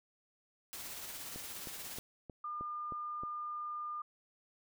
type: noise with tremolo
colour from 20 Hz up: white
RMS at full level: -44 dBFS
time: 0.73-1.99 s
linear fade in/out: 0 ms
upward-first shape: sine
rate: 17 Hz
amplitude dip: 30%
type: click train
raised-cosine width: 2 ms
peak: -33 dBFS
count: 7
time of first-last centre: 1.36-3.235 s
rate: 3.2 Hz
type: tone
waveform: sine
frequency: 1207 Hz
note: D6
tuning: 47 cents sharp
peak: -38 dBFS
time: 2.44-4.02 s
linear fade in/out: 5 ms
effects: none